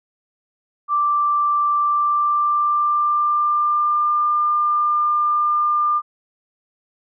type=tone with pitch glide; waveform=sine; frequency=1174.7 to 1199.4 Hz; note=D6 to D6; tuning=0 to +36 cents; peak=-15 dBFS; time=0.88-6.02 s; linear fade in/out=50 ms; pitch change=+36 cents; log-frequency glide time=1.77-4.23 s; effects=none